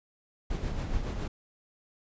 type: noise with tremolo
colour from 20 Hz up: brown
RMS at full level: -30 dBFS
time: 0.5-1.28 s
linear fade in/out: 5 ms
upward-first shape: sine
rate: 7.2 Hz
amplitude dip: 45%
effects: resampled to 16000 Hz